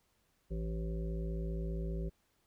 harmonic tone, 55 Hz, A1, in tune, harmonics 1 / 3 / 5 / 7 / 9 / 10, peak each -36 / -40 / -53 / -45 / -52 / -52 dBFS, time 0.5-2.1 s, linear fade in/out 20 ms, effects pink hiss -75 dBFS RMS until 2.46 s

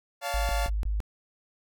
sawtooth chord, Db augmented, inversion none, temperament equal with one note detuned, 567.3 / 698.5 / 880 Hz, Db5 / F5 / A5, +40 / 0 / 0 cents, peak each -31 / -28 / -32 dBFS, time 0.21-0.7 s, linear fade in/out 50 ms
sine tone bursts, 51.91 Hz, G#1, in tune, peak -25 dBFS, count 4, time 0.34-1.003 s, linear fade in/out 0 ms, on 150 ms, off 21 ms
effects none

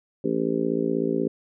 harmonic tone, 56.3 Hz, A1, 40 cents sharp, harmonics 3 / 4 / 5 / 6 / 7 / 8 / 9, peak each -32 / -29 / -27 / -36 / -26 / -32 / -33 dBFS, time 0.24-1.28 s, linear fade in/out 5 ms, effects none

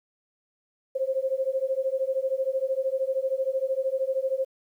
sine beating tone pair, 523.3 / 536.3 Hz, C5 / C5, 0 / +43 cents, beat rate 13 Hz, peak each -27 dBFS, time 0.95-4.45 s, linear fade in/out 10 ms, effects 10-bit

